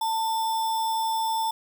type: tone with sample-and-hold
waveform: sine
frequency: 894 Hz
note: A5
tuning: 27 cents sharp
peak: -23 dBFS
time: 0.01-1.51 s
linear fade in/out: 5 ms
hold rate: 4410 Hz
effects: none